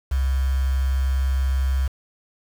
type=tone with quantisation; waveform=sine; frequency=66.4 Hz; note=C2; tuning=26 cents sharp; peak=-18 dBFS; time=0.11-1.88 s; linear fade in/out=10 ms; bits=6; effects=none